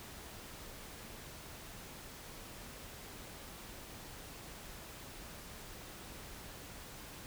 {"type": "silence", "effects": ["pink hiss -50 dBFS RMS until 7.26 s"]}